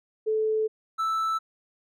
sine / triangle tone pair in turn, 435.6 / 1318.2 Hz, A4 / E6, -17 / 0 cents, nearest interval octave + perfect fifth, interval 1917 cents, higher second, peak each -22 dBFS, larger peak neither, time 0.26-0.68 / 0.98-1.39 s, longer first, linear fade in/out 20 ms, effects none

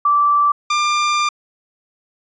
sine / sawtooth tone pair in turn, 1165 / 1194.3 Hz, D6 / D6, -14 / +29 cents, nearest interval unison, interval 43 cents, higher second, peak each -11 dBFS, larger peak neither, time 0.05-0.52 / 0.7-1.29 s, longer second, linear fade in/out 5 ms, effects resampled to 16000 Hz

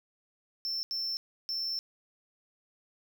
triangle tone bursts at uneven times, 5360 Hz, E8, 28 cents sharp, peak -30 dBFS, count 3, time 0.65-0.83 / 0.91-1.17 / 1.49-1.79 s, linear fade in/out 0 ms, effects none

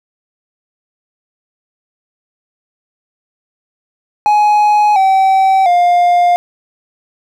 triangle tone with pitch steps, 838 / 768.4 / 704.7 Hz, G#5 / G5 / F5, +15 / -35 / +15 cents, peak -5 dBFS, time 4.26-6.36 s, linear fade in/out 0 ms, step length 700 ms, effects none

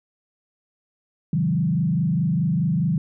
sine tone with frequency modulation, 164.81 Hz, E3, in tune, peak -18 dBFS, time 1.33-2.98 s, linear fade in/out 2 ms, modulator 24.8 Hz, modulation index 1.2, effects none

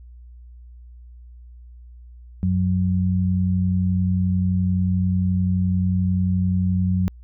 sine tone pair together, 92.5 / 183.93 Hz, F#2 / F#3, 0 / -10 cents, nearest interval octave, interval 1190 cents, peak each -20 dBFS, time 2.43-7.08 s, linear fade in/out 0 ms, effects added 60 Hz sine -40 dBFS peak until 7.23 s

